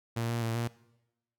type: tone with pitch steps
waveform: sawtooth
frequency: 116 / 117.6 / 114 / 117.7 Hz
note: A#2 / A#2 / A#2 / A#2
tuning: -8 / +16 / -38 / +17 cents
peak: -26 dBFS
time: 0.16-0.68 s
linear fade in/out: 10 ms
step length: 130 ms
effects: noise-tail reverb RT60 0.9 s tail -20 dB re dry